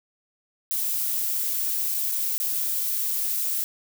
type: noise with dropouts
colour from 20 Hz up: violet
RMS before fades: -26 dBFS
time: 0.71-3.64 s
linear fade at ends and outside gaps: 0 ms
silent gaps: 1.943-1.947 / 2.115-2.12 / 2.38-2.401 s
effects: none